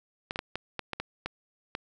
clicks, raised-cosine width 0.3 ms, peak -16 dBFS, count 9, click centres 0.309 / 0.359 / 0.391 / 0.556 / 0.793 / 0.933 / 1 / 1.26 / 1.751 s, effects none

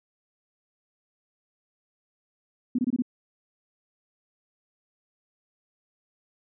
sine tone bursts, 248.4 Hz, B3, 10 cents sharp, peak -21 dBFS, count 5, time 2.75-3.022 s, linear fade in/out 5 ms, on 36 ms, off 23 ms, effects none

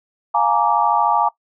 sine chord, Bb dominant seventh, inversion second, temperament just, 699.2 / 839.1 / 932.3 / 1165.4 Hz, F5 / Ab5 / Bb5 / D6, +2 / +18 / 0 / -14 cents, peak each -22 / -18 / -18 / -20 dBFS, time 0.34-1.29 s, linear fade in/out 10 ms, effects noise-tail reverb RT60 0.1 s tail -19 dB re dry

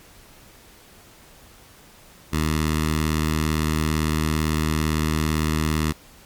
10% pulse tone with notch filter, 77.78 Hz, D#2, in tune, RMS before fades -22 dBFS, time 2.32-5.93 s, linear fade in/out 20 ms, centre 530 Hz, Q 0.89, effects pink hiss -49 dBFS RMS until 6.25 s + MP3 96 kbps

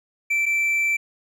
triangle tone pair in turn, 2334 / 2334 Hz, D7 / D7, -11 / -11 cents, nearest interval unison, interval 0 cents, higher neither, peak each -17 dBFS, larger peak neither, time 0.3-0.46 / 0.46-0.97 s, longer second, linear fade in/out 10 ms, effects none

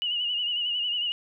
sine tone with vibrato, 2900 Hz, F#7, 35 cents flat, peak -25 dBFS, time 0.02-1.12 s, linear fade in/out 0 ms, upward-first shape sine, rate 11 Hz, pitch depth 54 cents each way, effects none

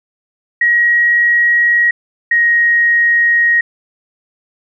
sine tone pair in turn, 1899 / 1880.4 Hz, A#6 / A#6, +32 / +15 cents, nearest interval unison, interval 17 cents, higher first, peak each -8 dBFS, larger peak neither, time 0.61-1.91 / 2.31-3.61 s, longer neither, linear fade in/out 5 ms, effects none

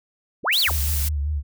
sine linear two-way sweep, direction up then down, 41.78 to 4622 to 97.2 Hz, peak -17 dBFS, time 0.43-0.72 s, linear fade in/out 50 ms, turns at 0.6 s
blue noise, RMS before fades -27 dBFS, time 0.52-1.09 s, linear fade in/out 10 ms
sine tone with vibrato, 73.42 Hz, D2, in tune, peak -21 dBFS, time 0.67-1.43 s, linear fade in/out 50 ms, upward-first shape sine, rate 5.1 Hz, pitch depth 72 cents each way
effects none

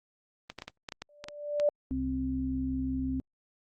clicks, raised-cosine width 0.2 ms, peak -21 dBFS, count 10, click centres 0.5 / 0.587 / 0.621 / 0.68 / 0.888 / 0.922 / 1.02 / 1.241 / 1.285 / 1.599 s
sine tone with exponential growth, 587.3 Hz, D5, in tune, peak -20 dBFS, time 1.09-1.69 s, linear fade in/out 2 ms, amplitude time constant 130 ms
harmonic tone, 65.5 Hz, C2, 2 cents sharp, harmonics 1 / 2 / 4, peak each -36 / -42 / -30 dBFS, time 1.91-3.2 s, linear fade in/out 0 ms
effects Opus 24 kbps

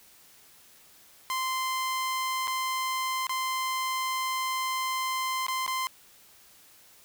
sawtooth tone with dropouts, 1040 Hz, C6, 11 cents flat, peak -24 dBFS, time 1.3-5.87 s, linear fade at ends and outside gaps 0 ms, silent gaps 2.473-2.479 / 3.268-3.294 / 5.466-5.483 / 5.664-5.678 s, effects white hiss -56 dBFS RMS until 7.04 s

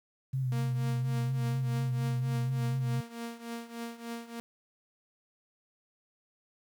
sine tone with vibrato, 129.3 Hz, C3, 20 cents flat, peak -28 dBFS, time 0.33-3.01 s, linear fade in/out 10 ms, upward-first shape sine, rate 4.2 Hz, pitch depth 47 cents each way
sawtooth tone with tremolo, 233.1 Hz, A#3, in tune, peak -31 dBFS, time 0.52-4.4 s, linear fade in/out 0 ms, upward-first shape triangle, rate 3.4 Hz, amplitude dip 85%
effects 10-bit

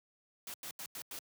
white noise bursts at uneven times, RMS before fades -44 dBFS, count 5, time 0.47-0.54 / 0.63-0.71 / 0.79-0.86 / 0.95-1.02 / 1.11-1.19 s, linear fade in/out 2 ms, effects high-pass 100 Hz 12 dB/octave

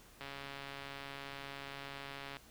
click train, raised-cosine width 0.3 ms, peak -29 dBFS, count 301, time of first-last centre 0.21-2.368 s, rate 139 Hz, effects pink hiss -60 dBFS RMS until 2.5 s

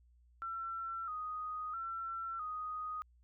sine tone with vibrato, 1296 Hz, E6, 30 cents flat, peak -38 dBFS, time 0.42-3.02 s, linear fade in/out 0 ms, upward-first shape square, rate 0.76 Hz, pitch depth 68 cents each way, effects added 60 Hz sine -63 dBFS peak until 3.23 s

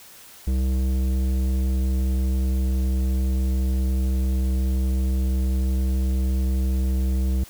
sine tone with tanh clipping, 64.7 Hz, C2, 19 cents flat, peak -21 dBFS, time 0.47-7.44 s, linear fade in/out 5 ms, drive 13 dB, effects white hiss -46 dBFS RMS until 7.49 s

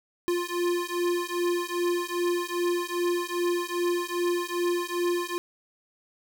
square beating tone pair, 349 / 351.5 Hz, F4 / F4, -1 / +11 cents, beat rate 2.5 Hz, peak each -29 dBFS, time 0.28-5.38 s, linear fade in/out 0 ms, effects none

